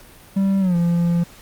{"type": "tone with pitch glide", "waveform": "triangle", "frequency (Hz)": [194.8, 171.55], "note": ["G3", "F3"], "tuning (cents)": [-11, -31], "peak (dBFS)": -13, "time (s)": [0.36, 1.24], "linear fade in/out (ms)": 10, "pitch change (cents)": -220, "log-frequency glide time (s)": [0.6, 0.76], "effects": ["pink hiss -45 dBFS RMS until 1.41 s", "Opus 48 kbps"]}